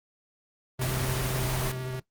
square tone with vibrato, 128.7 Hz, C3, 28 cents flat, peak -30 dBFS, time 0.79-2 s, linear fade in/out 5 ms, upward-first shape sine, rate 13 Hz, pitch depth 15 cents each way
pink noise, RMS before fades -31 dBFS, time 0.81-1.72 s, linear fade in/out 5 ms
effects noise-tail reverb RT60 0.1 s tail -17 dB re dry + Opus 24 kbps

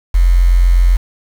sine tone with quantisation, 43.91 Hz, F1, 10 cents sharp, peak -6 dBFS, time 0.14-0.97 s, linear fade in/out 10 ms, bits 5, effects none

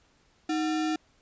sine tone with sample-and-hold, 312.7 Hz, D#4, 9 cents sharp, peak -25 dBFS, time 0.49-0.96 s, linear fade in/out 5 ms, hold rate 1050 Hz, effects pink hiss -65 dBFS RMS until 1.21 s + resampled to 16000 Hz

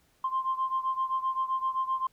sine beating tone pair, 1048 / 1055.7 Hz, C6 / C6, +2 / +15 cents, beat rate 7.7 Hz, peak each -28 / -31 dBFS, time 0.24-2.07 s, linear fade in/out 5 ms, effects tanh soft clip ceiling -20 dBFS + pink hiss -67 dBFS RMS until 2.12 s

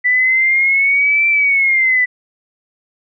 sine exponential two-way sweep, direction up then down, 1975.5 to 2349 to 1975.5 Hz, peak -10 dBFS, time 0.04-2.06 s, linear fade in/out 20 ms, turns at 1.28 s, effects none

